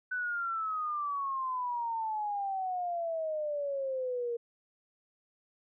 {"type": "exponential sweep", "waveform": "sine", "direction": "down", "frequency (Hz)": [1509, 466.2], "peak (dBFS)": -31, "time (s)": [0.11, 4.37], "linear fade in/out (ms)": 10, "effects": []}